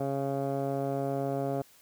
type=tone with low-pass filter; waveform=15% pulse; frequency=137.9 Hz; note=C#3; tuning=9 cents flat; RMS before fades=-31 dBFS; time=0-1.62 s; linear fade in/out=5 ms; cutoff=750 Hz; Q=3.5; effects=white hiss -59 dBFS RMS until 1.81 s